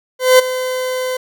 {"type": "tone with ADSR envelope", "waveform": "40% pulse", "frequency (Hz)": 511, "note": "C5", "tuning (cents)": -41, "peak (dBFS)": -3, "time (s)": [0.19, 1.17], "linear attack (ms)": 200, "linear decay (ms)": 13, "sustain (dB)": -14, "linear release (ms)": 5, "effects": []}